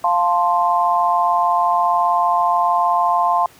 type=chord; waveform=sine; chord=F major; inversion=none; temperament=equal; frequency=698.5 / 880 / 1046.5 Hz; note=F5 / A5 / C6; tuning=0 / 0 / 0 cents; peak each=-18 / -19 / -17 dBFS; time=0.04-3.46 s; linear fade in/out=2 ms; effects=pink hiss -47 dBFS RMS until 3.59 s + high-pass 100 Hz 12 dB/octave